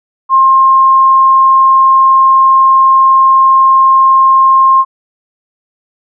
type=tone; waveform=sine; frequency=1063 Hz; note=C6; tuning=27 cents sharp; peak=-3 dBFS; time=0.29-4.85 s; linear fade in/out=50 ms; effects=none